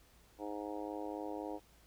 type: harmonic tone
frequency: 103.83 Hz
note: G#2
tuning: in tune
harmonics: 3 / 4 / 5 / 6 / 7 / 8 / 9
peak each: -43 / -47 / -46 / -51 / -48 / -51 / -51 dBFS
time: 0.38-1.6 s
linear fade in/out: 50 ms
effects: added 57 Hz sine -66 dBFS peak until 1.86 s + pink hiss -66 dBFS RMS until 1.86 s